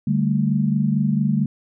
sine chord, D suspended fourth, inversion none, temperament just, 146.83 / 195.78 / 220.2 Hz, D3 / G3 / A3, 0 / -2 / +2 cents, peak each -21 dBFS, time 0.07-1.46 s, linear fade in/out 5 ms, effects none

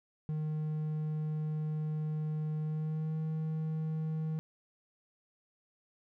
triangle tone with pitch glide, 154.1 to 157.7 Hz, D#3 to D#3, -16 to +24 cents, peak -30 dBFS, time 0.29-4.39 s, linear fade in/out 0 ms, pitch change +40 cents, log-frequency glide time 2.6-3.17 s, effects none

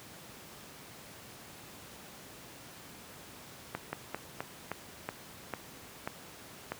slowing click train, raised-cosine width 0.5 ms, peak -19 dBFS, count 9, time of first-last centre 3.75-6.72 s, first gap 180 ms, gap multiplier 1.2, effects pink hiss -50 dBFS RMS until 6.79 s + high-pass 100 Hz 12 dB/octave

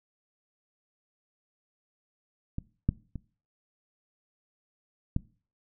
clicks, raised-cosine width 5 ms, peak -20 / -11 / -24 / -14 dBFS, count 4, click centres 2.584 / 2.89 / 3.157 / 5.164 s, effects noise-tail reverb RT60 0.4 s tail -21 dB re dry

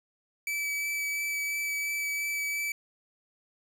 45% pulse tone with vibrato, 2300 Hz, D7, 37 cents flat, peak -29 dBFS, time 0.47-2.72 s, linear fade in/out 2 ms, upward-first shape sine, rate 2.9 Hz, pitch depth 10 cents each way, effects none

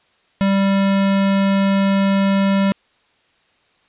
square tone, 196 Hz, G3, in tune, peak -14 dBFS, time 0.41-2.72 s, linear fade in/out 0 ms, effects white hiss -59 dBFS RMS until 3.88 s + resampled to 8000 Hz

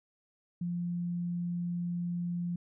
sine tone, 174.2 Hz, F3, 4 cents flat, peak -31 dBFS, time 0.61-2.56 s, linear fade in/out 5 ms, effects none

